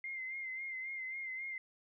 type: tone with vibrato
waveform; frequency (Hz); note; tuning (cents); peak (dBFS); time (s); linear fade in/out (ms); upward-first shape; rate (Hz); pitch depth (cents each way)
sine; 2093; C7; 0; -39; 0.04-1.58; 2; sine; 3.7; 43
effects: none